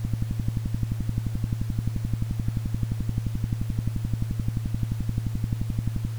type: click train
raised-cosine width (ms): 5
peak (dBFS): -13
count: 70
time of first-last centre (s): 0.05-6.05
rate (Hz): 11.5
effects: added 112 Hz sine -28 dBFS peak until 6.18 s + pink hiss -48 dBFS RMS until 6.18 s